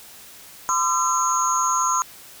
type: tone cluster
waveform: sine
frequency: 1022 / 1208 / 1346 / 6480 / 6790 Hz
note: C6 / D6 / E6 / G#8 / G#8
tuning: -41 / +48 / +36 / -43 / +37 cents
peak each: -21 / -27 / -25 / -26 / -29 dBFS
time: 0.69-2.02 s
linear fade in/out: 0 ms
effects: white hiss -44 dBFS RMS until 2.4 s